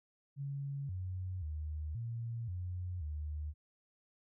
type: tone with pitch steps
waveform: sine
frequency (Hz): 139.7 / 92.2 / 76.8 / 116 / 89.9 / 75.6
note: C#3 / F#2 / D#2 / A#2 / F#2 / D#2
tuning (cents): +14 / -6 / -22 / -8 / -49 / -49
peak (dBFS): -37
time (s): 0.36-3.54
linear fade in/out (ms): 50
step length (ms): 530
effects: none